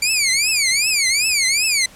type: tone with vibrato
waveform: 15% pulse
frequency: 2317 Hz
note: D7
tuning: 24 cents flat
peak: -8 dBFS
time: 0.02-1.86 s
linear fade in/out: 5 ms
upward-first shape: triangle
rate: 2.6 Hz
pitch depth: 240 cents each way
effects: pink hiss -44 dBFS RMS until 1.95 s + low-pass 12000 Hz 12 dB/octave